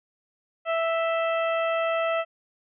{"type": "harmonic tone with a mistuned harmonic", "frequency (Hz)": 659.3, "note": "E5", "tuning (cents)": 0, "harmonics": [1, 2, 3, 4, 5], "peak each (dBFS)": [-24, -29, -35, -34, -41], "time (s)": [0.65, 2.25], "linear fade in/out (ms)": 50, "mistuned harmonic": 5, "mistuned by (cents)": -66, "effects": []}